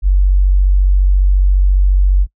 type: tone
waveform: sine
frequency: 47.25 Hz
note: F#1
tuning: 37 cents sharp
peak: -7 dBFS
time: 0.02-2.27 s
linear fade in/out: 50 ms
effects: noise-tail reverb RT60 0.1 s tail -24 dB re dry